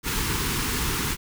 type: band-stop noise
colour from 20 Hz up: pink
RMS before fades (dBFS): -26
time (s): 0.03-1.17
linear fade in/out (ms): 50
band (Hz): 440 to 880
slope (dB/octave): 48
effects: none